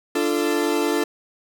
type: chord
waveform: 40% pulse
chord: D minor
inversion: none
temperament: equal with one note detuned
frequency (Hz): 293.7 / 344 / 440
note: D4 / F4 / A4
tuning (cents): 0 / -26 / 0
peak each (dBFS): -23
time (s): 0.15-1.04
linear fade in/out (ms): 5
effects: none